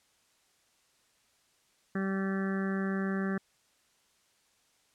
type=harmonic tone; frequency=193.4 Hz; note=G3; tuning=23 cents flat; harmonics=1 / 2 / 3 / 4 / 6 / 7 / 8 / 9 / 10; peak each=-30 / -37 / -45 / -48 / -45 / -46 / -44 / -42 / -51 dBFS; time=1.95-3.38 s; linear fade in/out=5 ms; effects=white hiss -69 dBFS RMS until 4.94 s + low-pass 9000 Hz 12 dB/octave